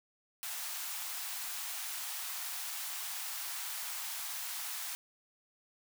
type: high-pass noise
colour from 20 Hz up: white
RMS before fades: -40 dBFS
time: 0.43-4.95 s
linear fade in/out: 0 ms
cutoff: 700 Hz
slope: 48 dB/octave
effects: none